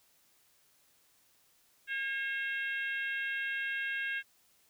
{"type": "harmonic tone", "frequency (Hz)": 540, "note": "C#5", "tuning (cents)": -45, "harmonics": [3, 4, 5, 6, 7], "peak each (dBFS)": [-34, -41, -40, -47, -53], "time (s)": [1.87, 4.23], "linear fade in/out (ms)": 50, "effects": ["white hiss -68 dBFS RMS until 4.69 s"]}